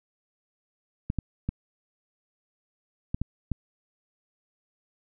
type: clicks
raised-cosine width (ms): 5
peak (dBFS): -15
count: 6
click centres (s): 1.101 / 1.187 / 1.49 / 3.145 / 3.216 / 3.517
effects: none